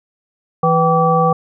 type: harmonic tone with a mistuned harmonic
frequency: 164.81 Hz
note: E3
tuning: in tune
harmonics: 1 / 3 / 5 / 7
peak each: -16 / -16 / -16 / -16 dBFS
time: 0.63-1.33 s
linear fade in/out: 5 ms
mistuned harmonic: 5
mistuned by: -110 cents
effects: none